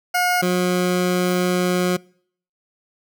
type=tone pair in turn; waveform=20% pulse; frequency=719 / 180.22 Hz; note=F#5 / F#3; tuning=-50 / -45 cents; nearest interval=2 octaves; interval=2395 cents; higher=first; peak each=-12 dBFS; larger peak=neither; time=0.14-0.42 / 0.42-1.97 s; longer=second; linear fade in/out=10 ms; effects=noise-tail reverb RT60 0.6 s tail -26 dB re dry